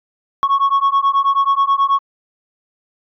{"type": "beating tone pair", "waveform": "sine", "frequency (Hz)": [1100, 1109.3], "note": ["C#6", "C#6"], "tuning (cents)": [-14, 1], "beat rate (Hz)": 9.3, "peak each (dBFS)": -13, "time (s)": [0.43, 1.99], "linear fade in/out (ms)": 0, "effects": ["tanh soft clip ceiling -9 dBFS"]}